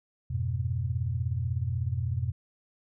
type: chord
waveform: sine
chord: F diminished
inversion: none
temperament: equal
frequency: 87.31 / 103.83 / 123.47 Hz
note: F2 / Ab2 / Cb3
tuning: 0 / 0 / 0 cents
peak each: -31 / -34 / -30 dBFS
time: 0.3-2.32 s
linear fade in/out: 10 ms
effects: none